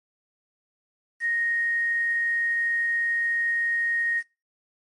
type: tone with quantisation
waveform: sine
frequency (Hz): 1864.7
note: A#6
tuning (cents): 0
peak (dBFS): -22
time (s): 1.2-4.23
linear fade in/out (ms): 50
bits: 8
effects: noise-tail reverb RT60 0.3 s tail -24 dB re dry + MP3 48 kbps